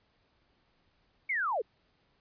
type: linear sweep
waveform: sine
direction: down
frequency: 2255 to 379.1 Hz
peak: -28 dBFS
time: 1.29-1.62 s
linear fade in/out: 10 ms
effects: pink hiss -71 dBFS RMS until 2.2 s + resampled to 11025 Hz